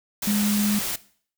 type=tone in noise; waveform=sine; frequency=206.9 Hz; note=G#3; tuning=6 cents flat; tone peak=-20 dBFS; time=0.27-0.79 s; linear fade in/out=5 ms; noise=white; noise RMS=-28 dBFS; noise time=0.22-0.96 s; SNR=+5 dB; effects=noise-tail reverb RT60 0.5 s tail -18 dB re dry